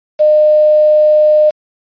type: tone with quantisation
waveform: sine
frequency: 608 Hz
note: D#5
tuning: 40 cents flat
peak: -5 dBFS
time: 0.19-1.51 s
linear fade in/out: 20 ms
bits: 5
effects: resampled to 11025 Hz